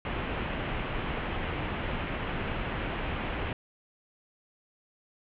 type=low-pass noise; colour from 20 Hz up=pink; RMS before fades=-33 dBFS; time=0.05-3.53 s; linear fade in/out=2 ms; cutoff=3100 Hz; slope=48 dB/octave; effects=none